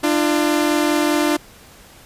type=tone pair together; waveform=sawtooth; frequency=298.4 / 343.4 Hz; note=D4 / F4; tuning=+28 / -29 cents; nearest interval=major second; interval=243 cents; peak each=-13 / -16 dBFS; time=0.03-1.37 s; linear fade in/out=10 ms; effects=pink hiss -45 dBFS RMS until 2.05 s + resampled to 32000 Hz